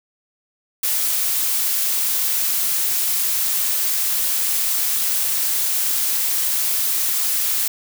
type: noise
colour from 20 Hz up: blue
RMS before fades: -20 dBFS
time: 0.83-7.68 s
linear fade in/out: 5 ms
effects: none